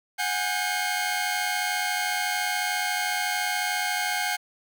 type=tone cluster; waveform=sawtooth; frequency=731 / 822 / 1565 / 2159 Hz; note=F#5 / G#5 / G6 / C#7; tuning=-21 / -18 / -3 / -46 cents; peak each=-27 dBFS; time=0.18-4.37 s; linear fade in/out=20 ms; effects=none